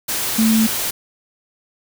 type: tone in noise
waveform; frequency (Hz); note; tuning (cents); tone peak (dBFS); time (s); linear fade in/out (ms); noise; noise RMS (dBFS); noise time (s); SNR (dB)
sine; 221.7; A3; +13; -12; 0.38-0.67; 10; white; -22; 0.08-0.91; +7
effects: none